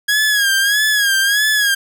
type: tone with vibrato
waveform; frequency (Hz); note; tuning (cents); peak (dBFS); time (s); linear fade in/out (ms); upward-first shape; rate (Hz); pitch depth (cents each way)
sawtooth; 1650; G#6; -12; -9; 0.08-1.75; 10; sine; 1.6; 81
effects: none